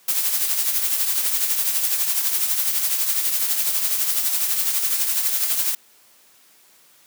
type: noise with tremolo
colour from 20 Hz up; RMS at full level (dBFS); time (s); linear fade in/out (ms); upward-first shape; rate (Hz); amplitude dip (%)
blue; -19; 0.08-5.75; 5; triangle; 12; 55
effects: white hiss -54 dBFS RMS until 7.06 s + high-pass 150 Hz 12 dB/octave